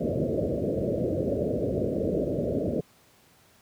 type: low-pass noise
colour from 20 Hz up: white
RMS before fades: -27 dBFS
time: 0-2.81 s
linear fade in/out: 10 ms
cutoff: 620 Hz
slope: 96 dB/octave
effects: pink hiss -59 dBFS RMS until 3.61 s + high-pass 80 Hz 12 dB/octave